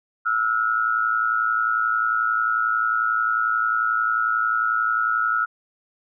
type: tone pair together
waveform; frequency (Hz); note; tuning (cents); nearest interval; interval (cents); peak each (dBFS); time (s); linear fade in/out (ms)
sine; 1318.5 / 1429.7; E6 / F6; 0 / +40; minor second; 140; -21 / -22; 0.25-5.46; 20
effects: none